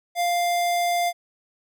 square tone, 698.5 Hz, F5, in tune, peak -21 dBFS, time 0.15-1.13 s, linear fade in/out 50 ms, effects none

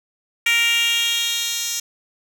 10% pulse tone with high-pass filter sweep, 466.2 Hz, A#4, in tune, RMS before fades -20 dBFS, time 0.46-1.8 s, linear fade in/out 5 ms, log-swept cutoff 2300 to 4900 Hz, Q 3.3, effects none

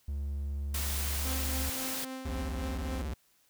triangle tone, 70.8 Hz, C#2, 37 cents sharp, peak -30 dBFS, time 0.08-1.7 s, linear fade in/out 5 ms
white noise, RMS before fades -36 dBFS, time 0.74-2.05 s, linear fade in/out 5 ms
sawtooth tone with tremolo, 261.6 Hz, C4, in tune, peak -33 dBFS, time 1.25-3.02 s, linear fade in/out 5 ms, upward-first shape triangle, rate 3.7 Hz, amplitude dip 50%
square tone with vibrato, 67 Hz, C2, 42 cents sharp, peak -34 dBFS, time 2.25-3.14 s, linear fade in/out 5 ms, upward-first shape square, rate 15 Hz, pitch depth 260 cents each way
effects white hiss -68 dBFS RMS until 3.49 s

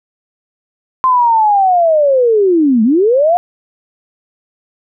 sine linear two-way sweep, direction down then up, 1046.5 to 210.1 to 724 Hz, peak -7 dBFS, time 1.04-3.37 s, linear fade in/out 0 ms, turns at 2.83 s, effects none

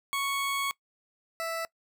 20% pulse tone pair in turn, 1108.7 / 659.2 Hz, C#6 / E5, 0 / 0 cents, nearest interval major sixth, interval 900 cents, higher first, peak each -23 / -26 dBFS, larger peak first, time 0.13-0.71 / 1.4-1.65 s, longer first, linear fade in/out 0 ms, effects noise-tail reverb RT60 0.1 s tail -22 dB re dry

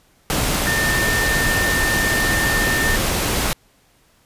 sine tone in noise, 1800 Hz, A6, 39 cents sharp, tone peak -19 dBFS, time 0.67-2.96 s, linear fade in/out 0 ms, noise pink, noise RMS -20 dBFS, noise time 0.3-3.53 s, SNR -2 dB, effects pink hiss -57 dBFS RMS until 4.25 s + resampled to 32000 Hz

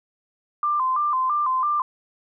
sine tone with vibrato, 1108.7 Hz, C#6, in tune, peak -19 dBFS, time 0.63-1.82 s, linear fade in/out 2 ms, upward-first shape square, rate 3 Hz, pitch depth 120 cents each way, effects none

